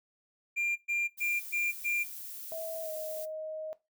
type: tone bursts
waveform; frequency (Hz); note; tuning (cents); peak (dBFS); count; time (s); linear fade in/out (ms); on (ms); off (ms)
triangle; 2390; D7; +30; -27; 5; 0.56-2.04; 20; 200; 120
type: noise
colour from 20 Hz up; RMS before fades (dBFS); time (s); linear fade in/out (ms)
violet; -43; 1.17-3.26; 20
type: tone with pitch glide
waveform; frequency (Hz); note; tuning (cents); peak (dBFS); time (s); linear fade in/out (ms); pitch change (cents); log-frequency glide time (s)
sine; 648 to 626.3; E5 to D#5; -30 to +11; -36; 2.52-3.73; 0; -59; 2.83-2.89
effects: noise-tail reverb RT60 0.2 s tail -17 dB re dry